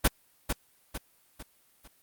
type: noise with echo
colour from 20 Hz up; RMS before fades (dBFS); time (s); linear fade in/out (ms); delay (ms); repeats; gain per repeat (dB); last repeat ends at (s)
pink; -21; 0.04-0.08; 10; 450; 4; -7; 1.88
effects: white hiss -65 dBFS RMS until 2.02 s + Opus 32 kbps